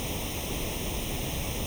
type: noise with comb filter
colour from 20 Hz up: pink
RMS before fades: -32 dBFS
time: 0-1.66 s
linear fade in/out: 0 ms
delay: 0.33 ms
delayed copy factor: +0.8
effects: none